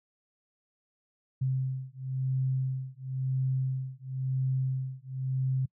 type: beating tone pair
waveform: sine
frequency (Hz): 130.81 / 131.78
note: C3 / C3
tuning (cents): 0 / +13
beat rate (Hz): 0.97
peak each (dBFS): -31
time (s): 1.41-5.66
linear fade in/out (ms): 10
effects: noise-tail reverb RT60 0.1 s tail -25 dB re dry